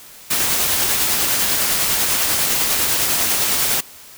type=noise with tremolo; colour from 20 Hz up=white; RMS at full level=-17 dBFS; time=0.3-3.81 s; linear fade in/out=10 ms; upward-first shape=sine; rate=10 Hz; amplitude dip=25%; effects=white hiss -41 dBFS RMS until 4.17 s